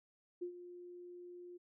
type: tone with ADSR envelope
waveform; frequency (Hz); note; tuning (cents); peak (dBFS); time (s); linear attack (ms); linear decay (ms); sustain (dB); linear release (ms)
sine; 353.8; F4; +23; -37; 0.41-1.58; 14; 92; -12; 17
effects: none